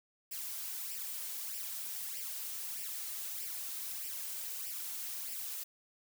blue noise with flanger, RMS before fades -41 dBFS, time 0.31-5.64 s, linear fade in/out 10 ms, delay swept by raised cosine 0.38 to 3.28 ms, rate 1.6 Hz, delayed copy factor +0.65, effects none

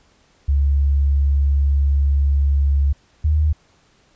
sine tone pair in turn, 70.1 / 76.27 Hz, C#2 / D#2, +20 / -34 cents, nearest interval minor second, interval 146 cents, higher second, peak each -13 / -13 dBFS, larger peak neither, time 0.48-2.93 / 3.24-3.53 s, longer first, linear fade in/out 10 ms, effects pink hiss -57 dBFS RMS until 4.15 s + resampled to 16000 Hz

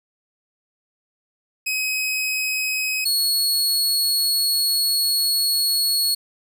sawtooth tone pair in turn, 2535 / 4349 Hz, D#7 / C#8, +32 / -34 cents, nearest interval major sixth, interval 934 cents, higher second, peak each -18 / -15 dBFS, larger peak second, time 1.66-3.05 / 3.05-6.15 s, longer second, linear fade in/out 10 ms, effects none

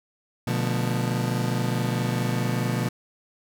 35% pulse chord, B half-diminished seventh, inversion none, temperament just, 123.47 / 148.16 / 177.8 / 222.2 Hz, B2 / D3 / F3 / A3, 0 / +16 / +31 / +17 cents, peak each -24 / -30 / -28 / -30 dBFS, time 0.47-2.89 s, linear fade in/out 5 ms, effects none

